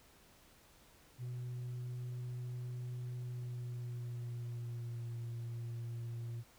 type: tone with pitch glide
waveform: sine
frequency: 123.47 to 117.22 Hz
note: B2 to A#2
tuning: 0 to +10 cents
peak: -37 dBFS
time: 1.18-6.44 s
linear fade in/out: 50 ms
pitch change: -90 cents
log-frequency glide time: 3.19-5.18 s
effects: tanh soft clip ceiling -39 dBFS + pink hiss -64 dBFS RMS until 6.58 s